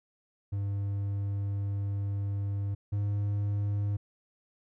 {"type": "tone pair in turn", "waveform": "triangle", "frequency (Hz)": [100, 101.98], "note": ["G2", "G#2"], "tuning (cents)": [35, -31], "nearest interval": "unison", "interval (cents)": 34, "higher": "second", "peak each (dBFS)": [-27, -25], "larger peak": "second", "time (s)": [[0.52, 2.75], [2.92, 3.97]], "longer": "first", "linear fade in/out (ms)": 10, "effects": []}